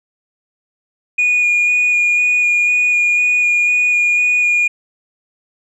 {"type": "tone with vibrato", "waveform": "sine", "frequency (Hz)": 2447, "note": "D#7", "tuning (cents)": -29, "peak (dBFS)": -9, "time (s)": [1.18, 4.68], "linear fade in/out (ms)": 10, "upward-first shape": "square", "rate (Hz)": 2, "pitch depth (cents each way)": 10, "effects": ["tanh soft clip ceiling -9 dBFS"]}